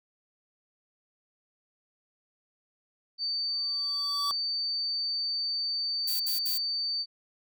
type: tone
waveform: sine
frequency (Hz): 4580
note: D8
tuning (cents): -44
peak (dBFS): -28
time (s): 3.18-7.06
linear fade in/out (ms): 50
type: tone with exponential growth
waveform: square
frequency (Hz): 1147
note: D6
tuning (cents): -41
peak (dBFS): -29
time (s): 3.48-4.31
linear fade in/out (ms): 0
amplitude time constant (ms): 180
type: noise bursts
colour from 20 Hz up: violet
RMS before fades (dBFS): -33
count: 3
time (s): 6.07-6.582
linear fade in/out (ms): 10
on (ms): 130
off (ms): 61
effects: none